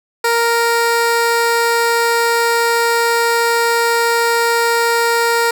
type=tone; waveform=15% pulse; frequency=466.2 Hz; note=A#4; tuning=in tune; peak=-6 dBFS; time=0.24-5.51 s; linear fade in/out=5 ms; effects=none